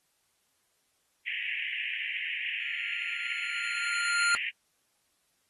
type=band-pass noise; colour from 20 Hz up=white; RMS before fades=-34 dBFS; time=1.26-4.51 s; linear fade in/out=20 ms; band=1800 to 2900 Hz; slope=96 dB/octave
type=tone with exponential growth; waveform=square; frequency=1400 Hz; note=F6; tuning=4 cents sharp; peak=-23 dBFS; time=2.6-4.35 s; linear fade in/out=0 ms; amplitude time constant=380 ms
effects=white hiss -73 dBFS RMS until 5.49 s + AAC 32 kbps